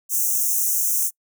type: high-pass noise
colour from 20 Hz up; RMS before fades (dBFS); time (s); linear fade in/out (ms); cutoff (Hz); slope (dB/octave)
white; -21; 0.09-1.11; 50; 5800; 96
effects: noise-tail reverb RT60 0.1 s tail -26 dB re dry